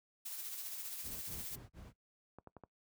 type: noise with tremolo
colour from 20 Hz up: blue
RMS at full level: -43 dBFS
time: 0.25-1.56 s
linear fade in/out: 10 ms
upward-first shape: sine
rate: 15 Hz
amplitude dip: 35%
type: noise bursts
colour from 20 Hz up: brown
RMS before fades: -48 dBFS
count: 4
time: 1.02-1.931 s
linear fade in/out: 50 ms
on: 200 ms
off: 37 ms
type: clicks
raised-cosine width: 1 ms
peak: -37 dBFS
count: 4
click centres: 2.386 / 2.473 / 2.567 / 2.637 s
effects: noise-tail reverb RT60 0.1 s tail -20 dB re dry + high-pass 60 Hz 12 dB/octave